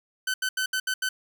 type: tone bursts at uneven times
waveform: sawtooth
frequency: 1521 Hz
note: F#6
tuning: 47 cents sharp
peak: -21 dBFS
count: 6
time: 0.27-0.34 / 0.42-0.49 / 0.57-0.66 / 0.73-0.8 / 0.87-0.94 / 1.02-1.09 s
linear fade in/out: 5 ms
effects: none